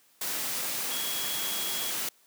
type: tone in noise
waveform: sine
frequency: 3322 Hz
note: G#7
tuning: in tune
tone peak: -36 dBFS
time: 0.91-1.91 s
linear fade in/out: 5 ms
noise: white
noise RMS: -32 dBFS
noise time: 0.21-2.09 s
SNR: -7 dB
effects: white hiss -63 dBFS RMS until 2.26 s + high-pass 150 Hz 12 dB/octave